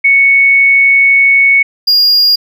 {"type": "tone pair in turn", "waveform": ["sine", "triangle"], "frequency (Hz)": [2217, 4835], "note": ["C#7", "D8"], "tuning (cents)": [0, 50], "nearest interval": "octave + minor second", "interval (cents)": 1350, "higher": "second", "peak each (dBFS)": -4, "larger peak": "neither", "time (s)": [[0.04, 1.63], [1.87, 2.36]], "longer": "first", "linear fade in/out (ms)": 10, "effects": []}